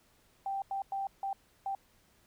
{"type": "tone bursts at uneven times", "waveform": "sine", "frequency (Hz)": 784, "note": "G5", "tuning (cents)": 0, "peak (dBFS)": -32, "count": 5, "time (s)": [[0.46, 0.62], [0.71, 0.82], [0.92, 1.07], [1.23, 1.33], [1.66, 1.75]], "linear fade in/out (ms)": 2, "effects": ["pink hiss -67 dBFS RMS until 2.26 s"]}